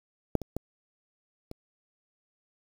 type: clicks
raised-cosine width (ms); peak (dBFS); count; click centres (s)
2; -10 / -24 / -18 / -26; 4; 0.353 / 0.417 / 0.566 / 1.514
effects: 7-bit